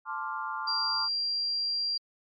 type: chord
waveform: sine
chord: D minor seventh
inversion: second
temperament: equal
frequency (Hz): 880 / 1046.5 / 1174.7 / 1396.9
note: A5 / C6 / D6 / F6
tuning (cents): 0 / 0 / 0 / 0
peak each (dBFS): -37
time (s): 0.05-1.09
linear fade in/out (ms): 50
type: tone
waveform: sine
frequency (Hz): 4749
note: D8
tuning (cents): +18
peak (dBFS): -27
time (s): 0.67-1.98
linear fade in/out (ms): 10
effects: MP3 32 kbps